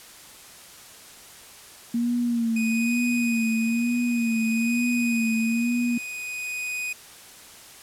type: tone with vibrato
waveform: sine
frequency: 233.1 Hz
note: A#3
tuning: in tune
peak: -21 dBFS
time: 1.94-5.98 s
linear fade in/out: 5 ms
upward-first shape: sine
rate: 1.1 Hz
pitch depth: 62 cents each way
type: tone with tremolo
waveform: 45% pulse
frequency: 2489 Hz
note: D#7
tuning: in tune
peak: -27 dBFS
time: 2.56-6.93 s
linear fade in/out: 5 ms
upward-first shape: sine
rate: 0.52 Hz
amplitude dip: 45%
effects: white hiss -46 dBFS RMS until 7.82 s + low-pass 12000 Hz 12 dB/octave